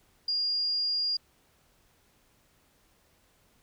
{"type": "tone", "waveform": "sine", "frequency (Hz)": 4827, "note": "D8", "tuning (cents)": 47, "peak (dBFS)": -26, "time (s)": [0.28, 1.17], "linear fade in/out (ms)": 5, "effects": ["pink hiss -66 dBFS RMS until 3.62 s"]}